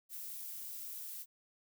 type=noise; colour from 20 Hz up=violet; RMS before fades=-45 dBFS; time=0.09-1.26 s; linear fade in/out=50 ms; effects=none